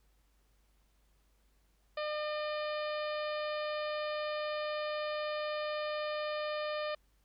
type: harmonic tone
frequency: 604 Hz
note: D5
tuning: 48 cents sharp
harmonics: 1 / 2 / 3 / 4 / 5 / 6 / 7 / 8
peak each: -35 / -41 / -45 / -47 / -49 / -51 / -52 / -53 dBFS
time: 1.97-6.95 s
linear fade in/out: 5 ms
effects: added 50 Hz sine -68 dBFS peak until 7.24 s + pink hiss -75 dBFS RMS until 7.24 s